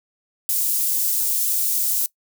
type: high-pass noise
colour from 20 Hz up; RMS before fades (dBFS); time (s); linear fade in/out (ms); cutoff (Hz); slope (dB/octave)
white; -21; 0.49-2.06; 0; 8500; 12
effects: noise-tail reverb RT60 0.1 s tail -21 dB re dry